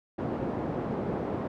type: band-pass noise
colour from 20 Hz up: pink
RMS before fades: -32 dBFS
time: 0.18-1.48 s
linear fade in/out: 10 ms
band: 160 to 640 Hz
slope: 12 dB/octave
effects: none